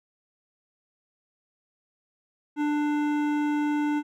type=tone with hard clipping; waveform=sine; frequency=296.1 Hz; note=D4; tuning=14 cents sharp; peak=-25 dBFS; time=2.56-4.03 s; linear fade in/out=50 ms; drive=14 dB; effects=none